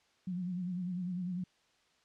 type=tone with vibrato; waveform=sine; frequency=180 Hz; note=F#3; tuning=47 cents flat; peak=-34 dBFS; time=0.27-1.44 s; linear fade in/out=5 ms; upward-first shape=sine; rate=10 Hz; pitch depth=64 cents each way; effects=white hiss -70 dBFS RMS until 2.04 s + low-pass 5000 Hz 12 dB/octave